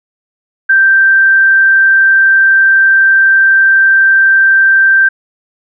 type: tone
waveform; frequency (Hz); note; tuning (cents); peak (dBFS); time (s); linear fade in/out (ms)
sine; 1568; G6; 0; -4; 0.69-5.09; 10
effects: none